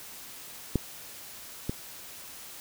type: clicks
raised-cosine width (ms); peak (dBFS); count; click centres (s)
3; -11 / -16; 2; 0.757 / 1.695
effects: white hiss -45 dBFS RMS until 2.6 s